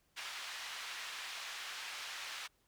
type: band-pass noise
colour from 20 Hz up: white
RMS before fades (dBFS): -45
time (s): 0.16-2.48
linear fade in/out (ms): 20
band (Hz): 1100 to 3600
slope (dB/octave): 12
effects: pink hiss -75 dBFS RMS until 2.67 s